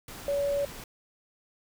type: tone in noise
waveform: sine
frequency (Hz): 567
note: C#5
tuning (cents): +39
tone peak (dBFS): -25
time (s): 0.28-0.65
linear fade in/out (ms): 2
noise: pink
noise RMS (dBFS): -43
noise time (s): 0.08-0.84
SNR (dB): +15
effects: none